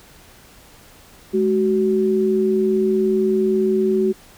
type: tone pair together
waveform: sine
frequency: 211.5 / 376.4 Hz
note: G#3 / F#4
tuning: +32 / +30 cents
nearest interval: minor seventh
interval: 998 cents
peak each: -20 / -16 dBFS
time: 1.33-4.13 s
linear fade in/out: 20 ms
effects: pink hiss -47 dBFS RMS until 4.37 s